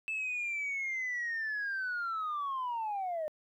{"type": "linear sweep", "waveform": "sine", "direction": "down", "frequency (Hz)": [2637, 599], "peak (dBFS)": -31, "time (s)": [0.08, 3.28], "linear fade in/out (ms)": 0, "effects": ["tanh soft clip ceiling -30 dBFS", "12-bit"]}